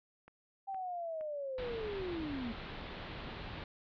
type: click train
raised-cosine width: 0.5 ms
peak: -40 dBFS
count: 4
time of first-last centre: 0.28-1.675 s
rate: 2.15 Hz
type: linear sweep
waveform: sine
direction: down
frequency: 790 to 220 Hz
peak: -37 dBFS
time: 0.67-2.53 s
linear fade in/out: 20 ms
type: low-pass noise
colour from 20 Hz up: pink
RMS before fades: -45 dBFS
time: 1.58-3.64 s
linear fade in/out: 2 ms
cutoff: 4100 Hz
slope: 48 dB/octave
effects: none